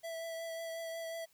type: tone with vibrato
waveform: square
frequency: 659.3 Hz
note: E5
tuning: in tune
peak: -40 dBFS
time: 0.03-1.26 s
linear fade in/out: 20 ms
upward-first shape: triangle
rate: 5.5 Hz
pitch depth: 18 cents each way
effects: white hiss -69 dBFS RMS until 1.33 s